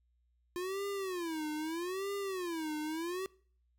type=tone with vibrato; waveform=square; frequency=349.2 Hz; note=F4; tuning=in tune; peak=-36 dBFS; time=0.56-3.26 s; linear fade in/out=0 ms; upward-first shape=sine; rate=0.79 Hz; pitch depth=240 cents each way; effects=noise-tail reverb RT60 0.5 s tail -23 dB re dry + added 60 Hz sine -70 dBFS peak until 3.78 s